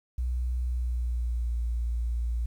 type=tone with pitch glide; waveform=sine; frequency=61.6 to 58.45 Hz; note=B1 to A#1; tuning=-4 to +5 cents; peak=-26 dBFS; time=0.18-2.46 s; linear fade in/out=5 ms; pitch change=-91 cents; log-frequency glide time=0.63-1.55 s; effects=10-bit